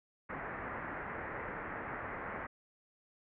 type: low-pass noise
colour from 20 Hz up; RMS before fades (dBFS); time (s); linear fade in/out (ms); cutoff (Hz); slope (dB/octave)
white; -42; 0.29-2.47; 10; 2000; 48
effects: none